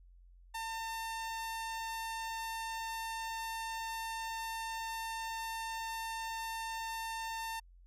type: tone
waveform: sawtooth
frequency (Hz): 902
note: A5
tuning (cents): +43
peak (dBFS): -34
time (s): 0.54-7.6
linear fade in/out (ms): 10
effects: added 44 Hz sine -56 dBFS peak until 7.86 s + resampled to 32000 Hz

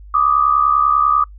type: tone pair together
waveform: sine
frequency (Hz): 1174.4 / 1244.5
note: D6 / D#6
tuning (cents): 0 / 0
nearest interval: minor second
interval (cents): 100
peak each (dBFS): -14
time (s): 0.14-1.24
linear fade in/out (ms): 5
effects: noise-tail reverb RT60 0.1 s tail -24 dB re dry + added 50 Hz sine -35 dBFS peak until 1.38 s

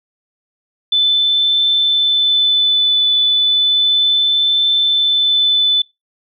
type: tone with vibrato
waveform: sine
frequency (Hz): 3510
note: A7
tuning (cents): -5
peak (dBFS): -10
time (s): 0.92-5.82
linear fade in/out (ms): 5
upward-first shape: triangle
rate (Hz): 0.33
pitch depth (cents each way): 13
effects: noise-tail reverb RT60 0.2 s tail -21 dB re dry

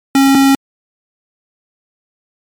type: tone pair in turn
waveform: square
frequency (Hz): 272.6 / 272.6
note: C#4 / C#4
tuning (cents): -29 / -29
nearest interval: unison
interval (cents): 0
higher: neither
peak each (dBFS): -7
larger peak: neither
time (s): 0.15-0.35 / 0.35-0.55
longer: neither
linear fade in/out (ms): 2
effects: MP3 96 kbps

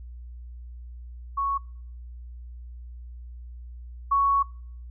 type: tone pair in turn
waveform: sine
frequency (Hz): 1108.7 / 1112.6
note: C#6 / C#6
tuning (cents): 0 / +6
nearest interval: unison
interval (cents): 6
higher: second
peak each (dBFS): -23 / -18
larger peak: second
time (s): 1.37-1.58 / 4.11-4.43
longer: second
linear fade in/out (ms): 10
effects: noise-tail reverb RT60 0.6 s tail -26 dB re dry + added 60 Hz sine -38 dBFS peak until 4.9 s

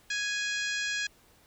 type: harmonic tone with a mistuned harmonic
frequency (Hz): 830.6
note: G#5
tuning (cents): 0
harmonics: 2 / 3 / 4 / 5 / 6 / 7 / 8 / 9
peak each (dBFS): -32 / -36 / -38 / -40 / -42 / -43 / -44 / -45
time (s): 0.1-1.07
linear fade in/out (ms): 5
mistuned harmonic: 8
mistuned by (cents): +18
effects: pink hiss -61 dBFS RMS until 1.46 s

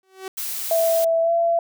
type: tone with exponential growth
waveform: sawtooth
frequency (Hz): 380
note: F#4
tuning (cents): +46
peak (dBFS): -23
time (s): 0.03-0.28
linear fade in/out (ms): 2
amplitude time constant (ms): 53
type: noise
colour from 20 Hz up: blue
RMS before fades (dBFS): -28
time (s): 0.37-1.05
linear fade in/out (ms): 10
type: tone with pitch glide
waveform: sine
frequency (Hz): 660 to 676.2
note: E5 to E5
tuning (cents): +2 to +44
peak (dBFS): -16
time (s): 0.71-1.59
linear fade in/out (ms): 2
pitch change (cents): +42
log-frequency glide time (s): 1.22-1.32
effects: none

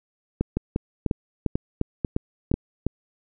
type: two click trains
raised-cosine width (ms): 3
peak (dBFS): -10 / -9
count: 5 / 8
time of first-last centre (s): 0.57-2.54 / 0.41-2.866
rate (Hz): 2.03 / 2.85
effects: none

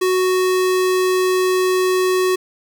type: tone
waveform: square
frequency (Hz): 370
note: F#4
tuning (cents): 0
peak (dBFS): -15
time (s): 0.01-2.36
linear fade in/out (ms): 10
effects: 8-bit

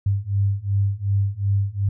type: beating tone pair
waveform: sine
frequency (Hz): 98.2 / 100.9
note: G2 / G#2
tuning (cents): +4 / -49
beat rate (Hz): 2.7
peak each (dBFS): -22 / -21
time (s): 0.06-1.89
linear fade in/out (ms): 5
effects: none

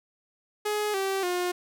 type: tone with pitch steps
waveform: sawtooth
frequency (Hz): 420 / 387.4 / 357.3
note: G#4 / G4 / F4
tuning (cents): +19 / -20 / +40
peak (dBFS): -22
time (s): 0.65-1.52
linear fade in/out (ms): 10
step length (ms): 290
effects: none

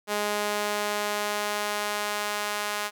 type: tone with high-pass filter sweep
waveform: sawtooth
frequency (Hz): 207.7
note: G#3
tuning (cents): 0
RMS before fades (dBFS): -29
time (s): 0.07-2.91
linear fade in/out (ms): 50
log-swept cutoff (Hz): 500 to 940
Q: 0.84
effects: none

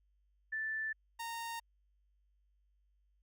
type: tone pair in turn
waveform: sine / sawtooth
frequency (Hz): 1760 / 924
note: A6 / A#5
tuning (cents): 0 / -16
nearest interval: major seventh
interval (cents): 1116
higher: first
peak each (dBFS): -35 / -36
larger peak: first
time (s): 0.52-0.93 / 1.19-1.6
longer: neither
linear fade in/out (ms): 10
effects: added 50 Hz sine -70 dBFS peak until 3.22 s

